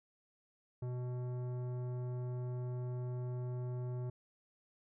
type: tone with tanh clipping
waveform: sine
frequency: 124.3 Hz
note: B2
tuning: 12 cents sharp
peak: -39 dBFS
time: 0.82-4.1 s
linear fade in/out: 5 ms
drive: 14 dB
effects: none